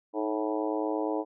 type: harmonic tone with a mistuned harmonic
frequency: 108.4 Hz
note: A2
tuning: 25 cents flat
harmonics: 3 / 4 / 5 / 6 / 7 / 8 / 9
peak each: -31 / -33 / -35 / -37 / -38 / -39 / -40 dBFS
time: 0.13-1.25 s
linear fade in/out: 50 ms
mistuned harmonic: 3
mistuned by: -64 cents
effects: none